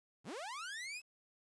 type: linear sweep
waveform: sawtooth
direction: up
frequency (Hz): 79.4 to 2637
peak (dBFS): -39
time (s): 0.24-1.02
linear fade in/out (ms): 50
effects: resampled to 22050 Hz + 11-bit

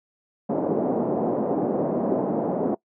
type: band-pass noise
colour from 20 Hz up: pink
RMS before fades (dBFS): -24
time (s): 0.49-2.75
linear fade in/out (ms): 10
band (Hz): 200 to 700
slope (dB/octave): 24
effects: noise-tail reverb RT60 0.1 s tail -22 dB re dry

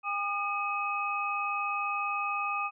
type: tone cluster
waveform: sine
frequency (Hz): 808 / 1215 / 2546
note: G#5 / D#6 / D#7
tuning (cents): -48 / -42 / +39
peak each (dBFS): -36 / -31 / -34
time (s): 0.03-2.71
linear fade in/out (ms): 50
effects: none

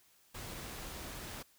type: noise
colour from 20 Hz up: pink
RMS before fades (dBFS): -45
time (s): 0.34-1.43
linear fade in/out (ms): 10
effects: white hiss -67 dBFS RMS until 1.58 s

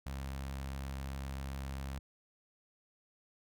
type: tone with notch filter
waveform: sawtooth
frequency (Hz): 67.6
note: C#2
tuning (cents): -43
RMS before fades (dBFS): -41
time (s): 0.06-1.99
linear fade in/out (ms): 5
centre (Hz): 380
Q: 1.4
effects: none

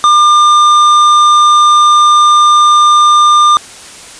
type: tone with tanh clipping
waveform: sine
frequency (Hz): 1200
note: D6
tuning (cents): +37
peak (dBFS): -5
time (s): 0.04-3.57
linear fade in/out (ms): 0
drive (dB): 12
effects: white hiss -31 dBFS RMS until 4.19 s + resampled to 22050 Hz

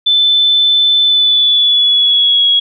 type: tone with pitch glide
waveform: sine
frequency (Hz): 3520 to 3324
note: A7 to G#7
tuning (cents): 0 to +1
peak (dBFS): -7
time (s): 0.06-2.6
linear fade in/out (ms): 10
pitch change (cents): -99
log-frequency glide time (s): 1.04-2.46
effects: none

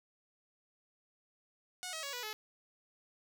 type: tone with pitch steps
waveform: 5% pulse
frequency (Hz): 730 / 639.2 / 559.7 / 490 / 429.1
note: F#5 / D#5 / C#5 / B4 / A4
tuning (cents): -24 / +47 / +17 / -14 / -43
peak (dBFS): -28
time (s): 1.83-2.33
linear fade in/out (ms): 0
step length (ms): 100
effects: none

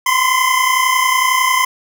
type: tone pair together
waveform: 25% pulse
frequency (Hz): 1015.5 / 1046.5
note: B5 / C6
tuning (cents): +48 / 0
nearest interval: minor second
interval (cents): 52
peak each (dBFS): -11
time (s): 0.06-1.65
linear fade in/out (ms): 5
effects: none

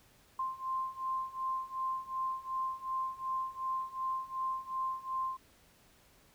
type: beating tone pair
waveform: sine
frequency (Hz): 1047 / 1049.7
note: C6 / C6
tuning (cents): +1 / +5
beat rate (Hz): 2.7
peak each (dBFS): -38 / -36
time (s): 0.39-5.37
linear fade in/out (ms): 5
effects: pink hiss -64 dBFS RMS until 6.34 s

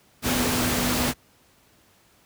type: tone in noise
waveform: sine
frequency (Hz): 246.9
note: B3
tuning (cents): 0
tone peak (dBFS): -27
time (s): 0.22-1.14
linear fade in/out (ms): 50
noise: pink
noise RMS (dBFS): -24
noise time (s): 0.22-1.14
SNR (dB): -6
effects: pink hiss -59 dBFS RMS until 2.25 s + high-pass 60 Hz 12 dB/octave

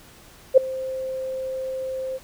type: tone with ADSR envelope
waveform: sine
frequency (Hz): 523.3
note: C5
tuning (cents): 0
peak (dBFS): -5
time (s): 0.54-2.19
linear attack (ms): 34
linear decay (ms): 6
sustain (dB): -21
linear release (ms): 31
effects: pink hiss -49 dBFS RMS until 2.23 s

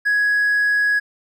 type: tone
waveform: triangle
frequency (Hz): 1669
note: G#6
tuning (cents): +8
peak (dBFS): -12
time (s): 0.05-1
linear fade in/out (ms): 20
effects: tanh soft clip ceiling -10 dBFS

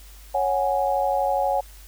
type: chord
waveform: sine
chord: C# suspended fourth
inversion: none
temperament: just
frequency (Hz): 554.4 / 739.2 / 831.5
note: C#5 / F#5 / G#5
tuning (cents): 0 / -2 / +2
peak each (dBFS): -24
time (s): 0.34-1.61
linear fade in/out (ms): 10
effects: added 50 Hz sine -43 dBFS peak until 1.87 s + white hiss -50 dBFS RMS until 1.87 s

